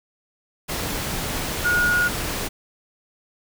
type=tone in noise; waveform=sine; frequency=1441 Hz; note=F#6; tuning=46 cents flat; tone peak=-17 dBFS; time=1.64-2.09 s; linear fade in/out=20 ms; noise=pink; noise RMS=-27 dBFS; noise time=0.68-2.49 s; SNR=+7 dB; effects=none